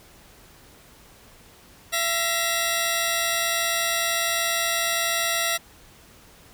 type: tone pair together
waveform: 10% pulse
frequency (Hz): 675 / 1903.7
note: E5 / A#6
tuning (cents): +41 / +36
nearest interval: octave + tritone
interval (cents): 1795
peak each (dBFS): -16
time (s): 1.92-5.58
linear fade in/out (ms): 20
effects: pink hiss -51 dBFS RMS until 6.53 s